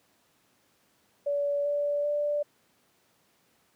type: tone with pitch steps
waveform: sine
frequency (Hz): 573 / 580 / 587.1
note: D5 / D5 / D5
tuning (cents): -43 / -22 / -1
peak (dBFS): -25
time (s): 1.26-2.43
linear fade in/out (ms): 10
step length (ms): 390
effects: pink hiss -67 dBFS RMS until 3.75 s + high-pass 150 Hz 12 dB/octave